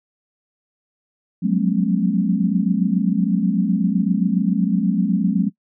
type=tone cluster; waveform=sine; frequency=180.1 / 187.9 / 207.2 / 233.6 / 269.9 Hz; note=F#3 / F#3 / G#3 / A#3 / C#4; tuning=-46 / +27 / -4 / +4 / -46 cents; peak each=-20 / -23 / -20 / -25 / -25 dBFS; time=1.42-5.5 s; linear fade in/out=20 ms; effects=noise-tail reverb RT60 0.1 s tail -22 dB re dry